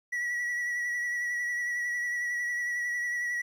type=tone with vibrato; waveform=triangle; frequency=1935 Hz; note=B6; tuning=36 cents flat; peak=-27 dBFS; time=0.12-3.42 s; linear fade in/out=10 ms; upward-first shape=triangle; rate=11 Hz; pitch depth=31 cents each way; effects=11-bit